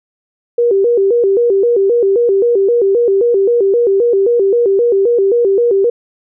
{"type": "tone with vibrato", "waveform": "sine", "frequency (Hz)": 431.7, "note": "A4", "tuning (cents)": -33, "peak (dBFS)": -8, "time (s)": [0.58, 5.9], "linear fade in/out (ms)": 5, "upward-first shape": "square", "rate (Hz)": 3.8, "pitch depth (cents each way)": 170, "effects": []}